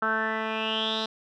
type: tone with low-pass filter sweep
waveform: 10% pulse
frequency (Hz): 220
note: A3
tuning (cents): 0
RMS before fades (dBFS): -28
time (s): 0.02-1.06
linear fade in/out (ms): 5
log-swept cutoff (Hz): 1400 to 4200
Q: 8.3
effects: none